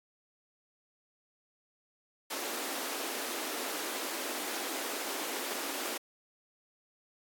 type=high-pass noise; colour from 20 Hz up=pink; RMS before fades=-37 dBFS; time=2.3-5.98 s; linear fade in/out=10 ms; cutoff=260 Hz; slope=48 dB/octave; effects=AAC 64 kbps